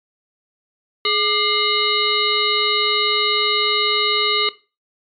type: harmonic tone with a mistuned harmonic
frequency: 420 Hz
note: G#4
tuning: 19 cents sharp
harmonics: 1 / 3 / 5 / 7 / 9 / 10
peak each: -23 / -23 / -23 / -23 / -23 / -23 dBFS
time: 1.05-4.49 s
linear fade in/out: 2 ms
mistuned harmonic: 3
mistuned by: -79 cents
effects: noise-tail reverb RT60 0.3 s tail -17 dB re dry + MP3 64 kbps